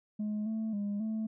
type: tone with pitch steps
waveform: sine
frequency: 211.2 / 220.5 / 203.8 / 219.3 Hz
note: G#3 / A3 / G#3 / A3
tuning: +29 / +4 / -32 / -6 cents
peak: -29 dBFS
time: 0.19-1.27 s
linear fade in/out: 10 ms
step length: 270 ms
effects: tanh soft clip ceiling -30 dBFS